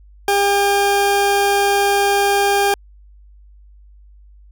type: tone pair together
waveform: 40% pulse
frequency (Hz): 401.5 / 803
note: G4 / G5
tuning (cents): +41 / +41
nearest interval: octave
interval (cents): 1200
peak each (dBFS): -16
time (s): 0.28-2.74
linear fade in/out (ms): 2
effects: added 50 Hz sine -42 dBFS peak until 4.51 s